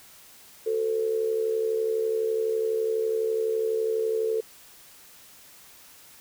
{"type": "tone with amplitude modulation", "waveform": "sine", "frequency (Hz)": 444, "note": "A4", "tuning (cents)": 16, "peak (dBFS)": -20, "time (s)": [0.66, 4.41], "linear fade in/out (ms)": 10, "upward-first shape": "sine", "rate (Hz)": 72, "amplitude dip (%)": 65, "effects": ["white hiss -51 dBFS RMS until 6.2 s"]}